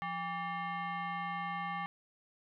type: tone with frequency modulation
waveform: sine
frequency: 174.61 Hz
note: F3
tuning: in tune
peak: -35 dBFS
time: 0.02-1.86 s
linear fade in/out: 0 ms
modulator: 980 Hz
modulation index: 1.8
effects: none